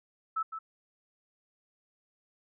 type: tone with echo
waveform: sine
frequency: 1310 Hz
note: E6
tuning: 11 cents flat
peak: -28 dBFS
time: 0.36-0.43 s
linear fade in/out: 10 ms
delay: 160 ms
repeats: 1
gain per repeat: -8 dB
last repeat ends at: 0.59 s
effects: none